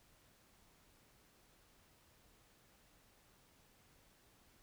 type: silence
effects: pink hiss -69 dBFS RMS until 4.62 s